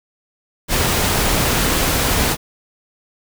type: noise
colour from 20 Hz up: pink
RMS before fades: -17 dBFS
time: 0.68-2.37 s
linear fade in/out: 50 ms
effects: none